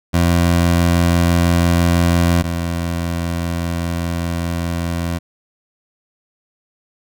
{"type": "tone pair in turn", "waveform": "20% pulse", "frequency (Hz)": [86, 85.01], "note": ["F2", "F2"], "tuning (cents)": [-26, -46], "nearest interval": "unison", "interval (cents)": 20, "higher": "first", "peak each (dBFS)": [-7, -14], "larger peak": "first", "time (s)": [[0.13, 2.43], [2.43, 5.19]], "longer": "second", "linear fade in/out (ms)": 20, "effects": []}